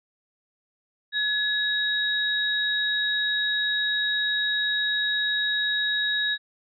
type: tone pair together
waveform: sine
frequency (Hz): 1694 / 3803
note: G#6 / A#7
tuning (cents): +34 / +34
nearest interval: octave + major second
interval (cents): 1400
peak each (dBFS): -25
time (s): 1.12-6.38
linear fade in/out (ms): 50
effects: none